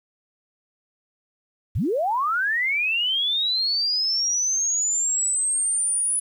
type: linear sweep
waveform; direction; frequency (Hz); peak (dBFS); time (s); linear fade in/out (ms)
sine; up; 61.3 to 9956; -20; 1.75-6.2; 10
effects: 9-bit